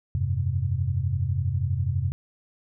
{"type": "chord", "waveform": "sine", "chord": "F suspended second", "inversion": "none", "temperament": "equal with one note detuned", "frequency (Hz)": [87.31, 99.37, 130.81], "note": ["F2", "G2", "C3"], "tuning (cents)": [0, 24, 0], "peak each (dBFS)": -27, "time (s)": [0.15, 2.12], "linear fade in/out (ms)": 0, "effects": []}